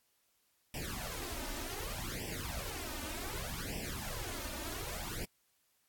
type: noise with flanger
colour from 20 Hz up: pink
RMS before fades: -41 dBFS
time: 0.74-5.25 s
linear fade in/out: 2 ms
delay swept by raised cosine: 0.37 to 3.37 ms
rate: 0.66 Hz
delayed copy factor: +0.95
effects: white hiss -75 dBFS RMS until 5.88 s + AAC 64 kbps